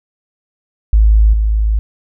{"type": "tone with level steps", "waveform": "sine", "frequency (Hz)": 53.5, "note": "A1", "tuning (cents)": -48, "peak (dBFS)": [-5, -10], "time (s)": [0.93, 1.79], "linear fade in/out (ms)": 0, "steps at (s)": 1.33, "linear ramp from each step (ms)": 5, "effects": []}